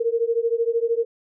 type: beating tone pair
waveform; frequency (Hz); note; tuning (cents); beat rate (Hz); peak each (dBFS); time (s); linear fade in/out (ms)
sine; 456.9 / 469.9; A#4 / A#4; -35 / +14; 13; -22 / -22; 0-1.05; 10
effects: none